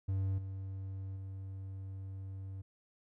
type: tone with level steps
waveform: triangle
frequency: 96.2 Hz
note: G2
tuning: 32 cents flat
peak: -29 / -37 / -39 dBFS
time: 0.08-2.62 s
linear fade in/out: 10 ms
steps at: 0.38 / 1.16 s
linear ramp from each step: 5 ms
effects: none